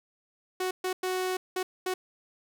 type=tone bursts at uneven times; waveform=sawtooth; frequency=370 Hz; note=F#4; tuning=in tune; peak=-24 dBFS; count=5; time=0.6-0.71 / 0.84-0.93 / 1.03-1.37 / 1.56-1.63 / 1.86-1.94 s; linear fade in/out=5 ms; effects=none